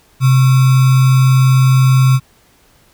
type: tone with sample-and-hold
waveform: sine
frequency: 130.7 Hz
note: C3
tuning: 1 cent flat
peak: -6 dBFS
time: 0.2-2.2 s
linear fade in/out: 50 ms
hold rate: 1225 Hz
effects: pink hiss -51 dBFS RMS until 2.93 s